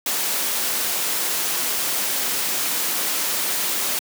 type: noise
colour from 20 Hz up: white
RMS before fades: -23 dBFS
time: 0.06-3.99 s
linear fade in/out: 2 ms
effects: high-pass 200 Hz 12 dB/octave